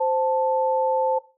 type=tone pair together; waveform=sine; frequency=521.6 / 880 Hz; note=C5 / A5; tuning=-5 / 0 cents; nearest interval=major sixth; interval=905 cents; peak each=-22 dBFS; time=0-1.19 s; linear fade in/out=10 ms; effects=noise-tail reverb RT60 0.3 s tail -17 dB re dry